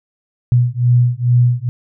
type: beating tone pair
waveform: sine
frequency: 121.1 / 123.4 Hz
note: B2 / B2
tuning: -34 / -1 cents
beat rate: 2.3 Hz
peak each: -13 dBFS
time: 0.52-1.69 s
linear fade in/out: 0 ms
effects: none